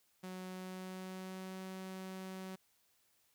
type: tone with pitch glide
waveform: sawtooth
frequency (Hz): 185 to 188.34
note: F#3 to F#3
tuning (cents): 0 to +31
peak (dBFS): -40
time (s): 0.23-2.56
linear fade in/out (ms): 10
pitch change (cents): +31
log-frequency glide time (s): 0.47-1.65
effects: white hiss -74 dBFS RMS until 3.34 s